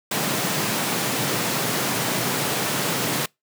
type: high-pass noise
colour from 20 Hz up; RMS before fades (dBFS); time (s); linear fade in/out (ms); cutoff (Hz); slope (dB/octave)
pink; -24; 0.11-3.26; 5; 120; 48
effects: noise-tail reverb RT60 0.2 s tail -26 dB re dry